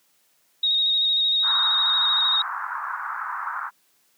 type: tone with vibrato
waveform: sine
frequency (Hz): 3749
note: A#7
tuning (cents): +9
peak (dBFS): -18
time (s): 0.63-2.42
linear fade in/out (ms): 5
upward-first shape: square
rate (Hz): 13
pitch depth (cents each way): 21
type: band-pass noise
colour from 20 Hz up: white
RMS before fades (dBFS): -30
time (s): 1.42-3.71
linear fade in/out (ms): 50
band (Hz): 940 to 1500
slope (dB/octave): 48
effects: white hiss -64 dBFS RMS until 4.17 s + high-pass 150 Hz 12 dB/octave